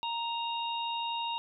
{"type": "harmonic tone", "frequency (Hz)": 932.3, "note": "A#5", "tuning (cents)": 0, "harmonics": [1, 3, 4], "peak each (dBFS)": [-33, -38, -39], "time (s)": [0.03, 1.38], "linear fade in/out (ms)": 0, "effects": []}